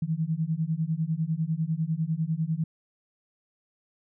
sine beating tone pair, 155.6 / 165.6 Hz, D#3 / E3, 0 / +8 cents, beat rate 10 Hz, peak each -28 dBFS, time 0.02-2.64 s, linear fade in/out 5 ms, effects none

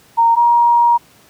sine tone pair in turn, 925 / 946.6 Hz, A#5 / A#5, -14 / +26 cents, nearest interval unison, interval 40 cents, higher second, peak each -8 dBFS, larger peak neither, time 0.17-0.36 / 0.36-0.98 s, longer second, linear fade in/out 20 ms, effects pink hiss -48 dBFS RMS until 1.29 s + high-pass 100 Hz 12 dB/octave

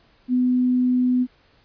sine tone, 250.6 Hz, B3, 25 cents sharp, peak -16 dBFS, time 0.28-1.27 s, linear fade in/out 50 ms, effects pink hiss -58 dBFS RMS until 1.64 s + resampled to 11025 Hz

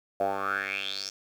10% pulse tone with band-pass filter sweep, 98 Hz, G2, in tune, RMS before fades -31 dBFS, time 0.2-1.1 s, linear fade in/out 5 ms, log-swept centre 640 to 5800 Hz, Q 6.6, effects 9-bit

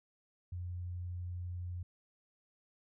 sine tone, 88.8 Hz, F2, 29 cents sharp, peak -38 dBFS, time 0.52-1.83 s, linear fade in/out 5 ms, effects none

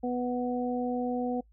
harmonic tone, 246.9 Hz, B3, in tune, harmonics 1 / 2 / 3, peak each -30 / -33 / -35 dBFS, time 0.03-1.41 s, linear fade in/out 10 ms, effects noise-tail reverb RT60 0.1 s tail -23 dB re dry + added 54 Hz sine -57 dBFS peak until 1.52 s

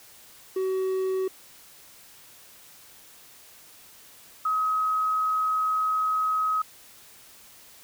triangle / sine tone pair in turn, 377.6 / 1270.1 Hz, F#4 / D#6, +35 / +35 cents, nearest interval octave + major sixth, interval 2100 cents, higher second, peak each -22 dBFS, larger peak neither, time 0.56-1.28 / 4.45-6.62 s, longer second, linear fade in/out 5 ms, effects white hiss -51 dBFS RMS until 7.83 s

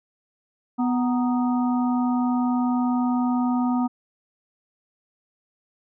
harmonic tone with a mistuned harmonic, 247.9 Hz, B3, 7 cents sharp, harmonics 1 / 3 / 4 / 5, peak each -20 / -30 / -32 / -34 dBFS, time 0.78-3.88 s, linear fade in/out 20 ms, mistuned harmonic 4, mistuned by -100 cents, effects none

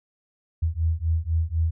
sine beating tone pair, 79.7 / 83.7 Hz, D#2 / E2, +42 / +27 cents, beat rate 4 Hz, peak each -24 dBFS, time 0.62-1.71 s, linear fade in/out 10 ms, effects none

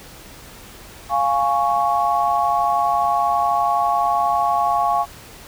sine chord, Db major, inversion first, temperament equal, 698.5 / 830.6 / 1108.7 Hz, F5 / Ab5 / Db6, 0 / 0 / 0 cents, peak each -20 dBFS, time 1.09-5.06 s, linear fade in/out 50 ms, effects pink hiss -41 dBFS RMS until 5.47 s

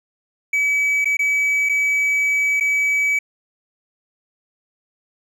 triangle tone with dropouts, 2285 Hz, D7, 48 cents flat, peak -14 dBFS, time 0.53-3.19 s, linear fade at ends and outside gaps 5 ms, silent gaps 1.046-1.055 / 1.17-1.191 / 1.69-1.694 / 2.6-2.607 s, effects none

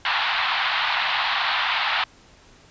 pink band-pass noise, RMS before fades -23 dBFS, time 0.05-2.04 s, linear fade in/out 2 ms, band 780 to 4100 Hz, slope 48 dB/octave, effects pink hiss -52 dBFS RMS until 2.7 s + resampled to 16000 Hz

